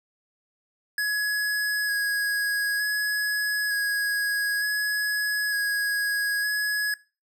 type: tone with vibrato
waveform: square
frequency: 1670 Hz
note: G#6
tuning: 9 cents sharp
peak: -24 dBFS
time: 0.98-6.94 s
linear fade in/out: 2 ms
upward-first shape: square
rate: 0.55 Hz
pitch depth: 13 cents each way
effects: noise-tail reverb RT60 0.3 s tail -20 dB re dry